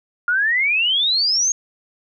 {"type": "exponential sweep", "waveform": "sine", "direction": "up", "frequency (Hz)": [1396.9, 6610], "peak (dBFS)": -15, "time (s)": [0.28, 1.52], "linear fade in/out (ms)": 2, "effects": []}